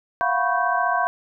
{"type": "tone cluster", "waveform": "sine", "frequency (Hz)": [689, 724, 988, 1100, 1552], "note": ["F5", "F#5", "B5", "C#6", "G6"], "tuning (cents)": [-24, -38, 0, -14, -18], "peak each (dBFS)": -25, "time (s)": [0.21, 1.07], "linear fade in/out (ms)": 0, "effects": []}